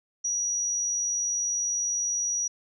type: tone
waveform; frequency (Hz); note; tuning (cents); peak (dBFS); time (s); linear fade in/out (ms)
sine; 5800; F#8; -35; -25; 0.24-2.48; 10
effects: none